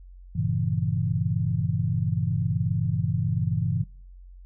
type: chord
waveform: sine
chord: G diminished seventh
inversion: none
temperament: equal with one note detuned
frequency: 98 / 116.54 / 137.32 / 164.81 Hz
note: G2 / Bb2 / Db3 / Fb3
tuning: 0 / 0 / -16 / 0 cents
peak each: -28 dBFS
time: 0.35-3.84 s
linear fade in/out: 10 ms
effects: noise-tail reverb RT60 0.5 s tail -23 dB re dry + added 45 Hz sine -43 dBFS peak until 4.45 s